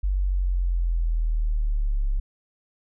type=linear sweep; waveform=sine; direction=down; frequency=48.29 to 33.71 Hz; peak=-20 dBFS; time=0.03-2.2 s; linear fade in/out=10 ms; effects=none